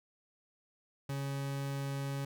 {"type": "tone", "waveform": "40% pulse", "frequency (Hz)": 138.59, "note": "C#3", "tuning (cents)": 0, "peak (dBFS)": -34, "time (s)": [1.09, 2.25], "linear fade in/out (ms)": 5, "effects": []}